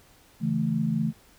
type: chord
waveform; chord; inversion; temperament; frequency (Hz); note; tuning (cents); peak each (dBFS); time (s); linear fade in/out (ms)
sine; A major; first; equal with one note detuned; 140.2 / 164.81 / 220; C#3 / E3 / A3; +20 / 0 / 0; -30 / -27 / -26; 0.4-1.13; 50
effects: pink hiss -57 dBFS RMS until 1.38 s